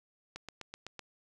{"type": "click train", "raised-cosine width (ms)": 0.2, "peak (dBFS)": -25, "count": 6, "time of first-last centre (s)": [0.36, 0.993], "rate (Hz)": 7.9, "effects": ["11-bit"]}